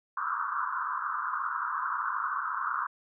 pink band-pass noise, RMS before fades -32 dBFS, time 0.17-2.87 s, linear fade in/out 5 ms, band 1000 to 1500 Hz, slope 96 dB/octave, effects none

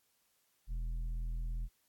sine tone with tanh clipping, 41.2 Hz, E1, in tune, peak -36 dBFS, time 0.67-1.69 s, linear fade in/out 50 ms, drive 7 dB, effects white hiss -75 dBFS RMS until 1.88 s + AAC 64 kbps

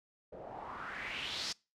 white noise with low-pass filter sweep, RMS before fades -42 dBFS, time 0.32-1.53 s, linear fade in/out 10 ms, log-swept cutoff 500 to 5400 Hz, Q 3.7, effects noise-tail reverb RT60 0.3 s tail -25 dB re dry

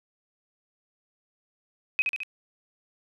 sine tone with echo, 2528 Hz, D#7, 27 cents sharp, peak -19 dBFS, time 1.99-2.02 s, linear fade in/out 0 ms, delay 71 ms, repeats 3, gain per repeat -4 dB, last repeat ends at 2.233 s, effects none

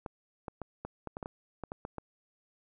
clicks, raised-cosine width 1 ms, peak -24 dBFS, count 12, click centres 0.062 / 0.482 / 0.617 / 0.85 / 1.073 / 1.169 / 1.228 / 1.259 / 1.637 / 1.719 / 1.851 / 1.983 s, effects none

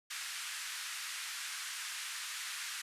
pink band-pass noise, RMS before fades -42 dBFS, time 0.1-2.82 s, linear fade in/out 10 ms, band 1400 to 11000 Hz, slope 24 dB/octave, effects resampled to 32000 Hz

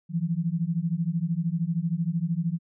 sine beating tone pair, 161.4 / 174.4 Hz, E3 / F3, -36 / -2 cents, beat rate 13 Hz, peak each -27 dBFS, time 0.09-2.59 s, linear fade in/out 50 ms, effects none

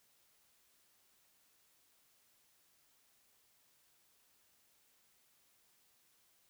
silence, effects white hiss -72 dBFS RMS until 6.49 s

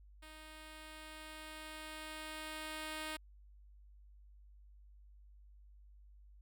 5% pulse tone with level ramp, 311.1 Hz, D#4, in tune, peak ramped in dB -42 to -29 dBFS, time 0.22-3.17 s, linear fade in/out 10 ms, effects added 50 Hz sine -57 dBFS peak until 6.41 s

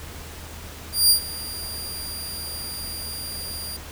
20% pulse tone with ADSR envelope, 4779 Hz, D8, 29 cents sharp, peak -6 dBFS, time 0.92-3.77 s, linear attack 180 ms, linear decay 97 ms, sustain -19 dB, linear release 8 ms, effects added 78 Hz sine -40 dBFS peak until 3.91 s + pink hiss -40 dBFS RMS until 3.91 s

